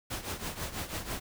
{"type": "noise with tremolo", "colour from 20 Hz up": "pink", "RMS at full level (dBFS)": -34, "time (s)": [0.1, 1.2], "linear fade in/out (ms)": 10, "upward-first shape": "triangle", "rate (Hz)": 6.1, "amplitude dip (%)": 80, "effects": []}